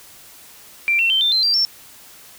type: tone with pitch steps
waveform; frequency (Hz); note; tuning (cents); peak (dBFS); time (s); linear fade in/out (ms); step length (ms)
sine; 2358 / 2709 / 3111 / 3574 / 4106 / 4716 / 5417; D7 / E7 / G7 / A7 / C8 / D8 / E8; +6 / +47 / -14 / +26 / -33 / +6 / +46; -14; 0.88-1.65; 0; 110
effects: white hiss -44 dBFS RMS until 2.38 s